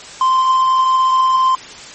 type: tone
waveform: triangle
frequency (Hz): 1041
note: C6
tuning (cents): -9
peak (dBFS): -8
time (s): 0.21-1.55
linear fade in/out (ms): 2
effects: white hiss -34 dBFS RMS until 1.94 s + MP3 32 kbps